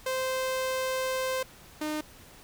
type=tone pair in turn; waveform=sawtooth; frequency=520 / 305.2 Hz; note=C5 / D#4; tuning=-11 / -33 cents; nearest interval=major sixth; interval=922 cents; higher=first; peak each=-24 / -26 dBFS; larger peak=first; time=0.06-1.43 / 1.81-2.01 s; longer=first; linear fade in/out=5 ms; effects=pink hiss -52 dBFS RMS until 2.43 s